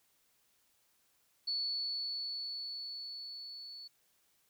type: tone with level ramp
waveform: sine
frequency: 4435 Hz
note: C#8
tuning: in tune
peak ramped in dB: -32 to -46 dBFS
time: 1.47-3.88 s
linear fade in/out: 10 ms
effects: white hiss -73 dBFS RMS until 4.49 s